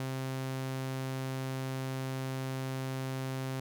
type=tone; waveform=sawtooth; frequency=132 Hz; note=C3; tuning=16 cents sharp; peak=-30 dBFS; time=0-3.6 s; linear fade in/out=2 ms; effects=none